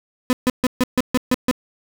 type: tone bursts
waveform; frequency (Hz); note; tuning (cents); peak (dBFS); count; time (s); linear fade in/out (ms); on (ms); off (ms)
35% pulse; 252.2; B3; +36; -12; 8; 0.3-1.512; 0; 29; 140
effects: none